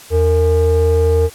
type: ring-modulated tone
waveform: triangle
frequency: 188.2 Hz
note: F#3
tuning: 30 cents sharp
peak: -5 dBFS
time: 0.1-1.3 s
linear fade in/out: 50 ms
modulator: 270 Hz
effects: white hiss -38 dBFS RMS until 1.34 s + low-pass 12000 Hz 12 dB/octave